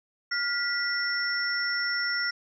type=tone cluster; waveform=sine; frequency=1414 / 1957 / 5430 Hz; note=F6 / B6 / F8; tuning=+21 / -16 / -50 cents; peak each=-30 dBFS; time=0.31-2.31 s; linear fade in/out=10 ms; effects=none